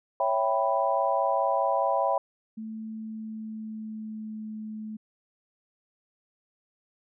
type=chord; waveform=sine; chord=C# half-diminished seventh; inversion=none; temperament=equal; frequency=554.4 / 659.3 / 784 / 987.8 Hz; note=C#5 / E5 / G5 / B5; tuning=0 / 0 / 0 / 0 cents; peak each=-28 dBFS; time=0.2-2.18 s; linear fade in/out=2 ms
type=tone with pitch glide; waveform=sine; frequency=220 to 216.2 Hz; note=A3 to A3; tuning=0 to -30 cents; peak=-34 dBFS; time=2.57-4.97 s; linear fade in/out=10 ms; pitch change=-30 cents; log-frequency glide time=2.9-4.52 s
effects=none